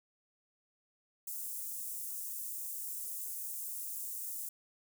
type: high-pass noise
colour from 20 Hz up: white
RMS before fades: -41 dBFS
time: 1.27-4.49 s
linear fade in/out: 5 ms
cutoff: 7700 Hz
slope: 24 dB/octave
effects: none